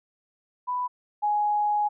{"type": "tone pair in turn", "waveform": "sine", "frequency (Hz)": [992, 834.2], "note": ["B5", "G#5"], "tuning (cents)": [7, 7], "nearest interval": "minor third", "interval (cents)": 300, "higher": "first", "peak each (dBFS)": [-25, -21], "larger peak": "second", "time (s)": [[0.67, 0.88], [1.22, 1.89]], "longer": "second", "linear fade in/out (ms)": 20, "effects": []}